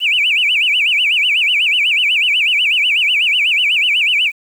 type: tone with vibrato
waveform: sine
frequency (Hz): 2612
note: E7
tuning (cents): -17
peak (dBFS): -10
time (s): 0-4.32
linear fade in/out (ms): 50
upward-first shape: sine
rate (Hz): 8.1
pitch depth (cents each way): 250
effects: tanh soft clip ceiling -6 dBFS + 7-bit